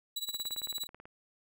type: tone with tremolo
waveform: sawtooth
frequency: 3926 Hz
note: B7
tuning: 11 cents flat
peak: -29 dBFS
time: 0.16-0.87 s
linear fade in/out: 5 ms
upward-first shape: sine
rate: 17 Hz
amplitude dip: 90%
type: click train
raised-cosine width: 0.5 ms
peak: -34 dBFS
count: 15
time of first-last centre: 0.29-1.055 s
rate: 18.3 Hz
effects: none